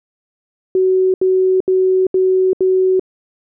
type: tone bursts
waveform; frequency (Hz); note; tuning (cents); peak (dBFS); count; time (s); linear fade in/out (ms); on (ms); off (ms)
sine; 374.3; F#4; +20; -10; 5; 0.75-2.996; 2; 390; 74
effects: none